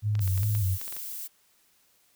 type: tone with vibrato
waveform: sine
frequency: 100 Hz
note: G2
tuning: 35 cents sharp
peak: -23 dBFS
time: 0.02-0.78 s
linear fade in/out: 50 ms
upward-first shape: square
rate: 2.5 Hz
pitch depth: 91 cents each way
type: clicks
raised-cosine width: 0.2 ms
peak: -24 dBFS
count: 10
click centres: 0.153 / 0.193 / 0.277 / 0.377 / 0.432 / 0.551 / 0.814 / 0.879 / 0.925 / 0.966 s
type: noise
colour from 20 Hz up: violet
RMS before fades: -37 dBFS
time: 0.2-1.28 s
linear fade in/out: 20 ms
effects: white hiss -65 dBFS RMS until 2.15 s